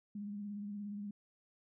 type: tone with vibrato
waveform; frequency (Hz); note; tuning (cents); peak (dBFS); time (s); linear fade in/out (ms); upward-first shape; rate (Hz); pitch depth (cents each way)
sine; 204.8; G#3; -24; -40; 0.15-1.11; 5; sine; 17; 34
effects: none